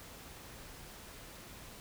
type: silence
effects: pink hiss -51 dBFS RMS until 1.8 s